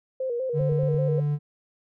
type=tone with vibrato; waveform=sine; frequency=498.2 Hz; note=B4; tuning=15 cents sharp; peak=-25 dBFS; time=0.2-1.2 s; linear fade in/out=5 ms; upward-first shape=square; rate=5.1 Hz; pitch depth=80 cents each way
type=tone; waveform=triangle; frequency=146.83 Hz; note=D3; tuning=in tune; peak=-20 dBFS; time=0.53-1.39 s; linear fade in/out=50 ms
type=click train; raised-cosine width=5 ms; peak=-28 dBFS; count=4; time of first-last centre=0.61-0.945 s; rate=8.96 Hz
effects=none